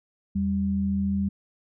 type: tone pair together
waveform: sine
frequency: 82.7 / 196.69 Hz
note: E2 / G3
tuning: +6 / +6 cents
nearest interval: octave + minor third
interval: 1500 cents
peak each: -30 / -23 dBFS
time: 0.35-1.29 s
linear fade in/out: 10 ms
effects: none